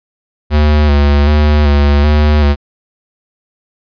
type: tone with vibrato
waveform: square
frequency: 73.42 Hz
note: D2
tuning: in tune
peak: -7 dBFS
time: 0.5-2.56 s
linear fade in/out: 50 ms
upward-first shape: square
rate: 1.3 Hz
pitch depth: 35 cents each way
effects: resampled to 11025 Hz